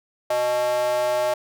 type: tone with high-pass filter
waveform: square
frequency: 123.47 Hz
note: B2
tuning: in tune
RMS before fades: -22 dBFS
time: 0.3-1.34 s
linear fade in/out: 5 ms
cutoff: 670 Hz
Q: 8.2
effects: none